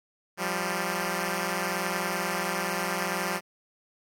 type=tone pair together; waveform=5% pulse; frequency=175.27 / 196 Hz; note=F3 / G3; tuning=+6 / 0 cents; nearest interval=major second; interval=194 cents; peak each=-19 dBFS; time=0.37-3.41 s; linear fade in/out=50 ms; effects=AAC 64 kbps